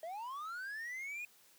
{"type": "linear sweep", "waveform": "triangle", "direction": "up", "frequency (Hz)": [622, 2489], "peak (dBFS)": -39, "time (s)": [0.03, 1.25], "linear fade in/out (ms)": 2, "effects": ["white hiss -65 dBFS RMS until 1.58 s", "high-pass 150 Hz 12 dB/octave"]}